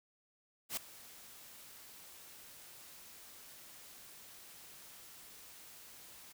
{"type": "noise with ADSR envelope", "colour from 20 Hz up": "white", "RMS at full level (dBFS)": -36, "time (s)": [0.69, 6.33], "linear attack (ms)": 81, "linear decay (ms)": 3, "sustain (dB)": -19, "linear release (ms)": 16, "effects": []}